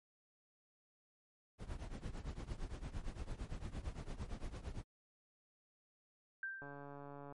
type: noise with tremolo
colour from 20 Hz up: brown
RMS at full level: -41 dBFS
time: 1.58-4.84 s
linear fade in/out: 50 ms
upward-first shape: triangle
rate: 8.8 Hz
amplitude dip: 90%
type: tone with exponential decay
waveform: sine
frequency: 1571 Hz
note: G6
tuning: 3 cents sharp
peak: -38 dBFS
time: 6.43-7.08 s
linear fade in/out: 2 ms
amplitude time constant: 140 ms
type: click train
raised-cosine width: 1 ms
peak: -38 dBFS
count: 101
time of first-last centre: 6.62-7.324 s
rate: 142 Hz
effects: MP3 48 kbps